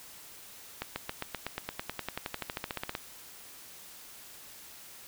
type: accelerating click train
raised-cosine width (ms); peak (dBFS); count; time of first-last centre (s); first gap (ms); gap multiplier
0.3; -17; 24; 0.82-2.951; 140; 0.96
effects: white hiss -50 dBFS RMS until 5.07 s